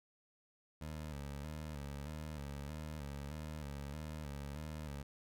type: tone with vibrato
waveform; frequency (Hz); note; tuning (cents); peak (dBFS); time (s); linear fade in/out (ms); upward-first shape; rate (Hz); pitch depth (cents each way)
20% pulse; 73.8; D2; +9; -38; 0.81-5.03; 5; square; 1.6; 74
effects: none